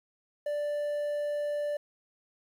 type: tone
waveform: triangle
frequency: 587.3 Hz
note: D5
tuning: in tune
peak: -27 dBFS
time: 0.46-1.77 s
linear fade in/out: 5 ms
effects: 10-bit